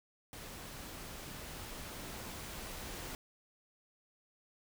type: noise with level ramp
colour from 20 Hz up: pink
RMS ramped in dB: -48 to -44 dBFS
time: 0.33-3.15 s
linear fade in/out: 0 ms
effects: none